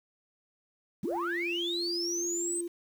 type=linear sweep; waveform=sine; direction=up; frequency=145.3 to 8372 Hz; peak=-30 dBFS; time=1.03-2.61 s; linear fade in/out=5 ms
type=tone; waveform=sine; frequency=344.3 Hz; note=F4; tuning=25 cents flat; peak=-32 dBFS; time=1.04-2.68 s; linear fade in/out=10 ms
effects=tanh soft clip ceiling -24 dBFS + 9-bit